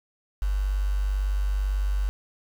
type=tone with quantisation; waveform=sine; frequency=49 Hz; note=G1; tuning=in tune; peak=-22 dBFS; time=0.42-2.09 s; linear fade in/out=0 ms; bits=7; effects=none